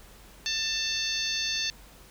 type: harmonic tone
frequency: 890 Hz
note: A5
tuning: 20 cents sharp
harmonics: 2 / 3 / 4 / 5 / 6 / 7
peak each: -37 / -35 / -33 / -31 / -38 / -36 dBFS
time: 0.46-1.7 s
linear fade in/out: 0 ms
effects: added 47 Hz sine -53 dBFS peak until 2.1 s + pink hiss -53 dBFS RMS until 2.1 s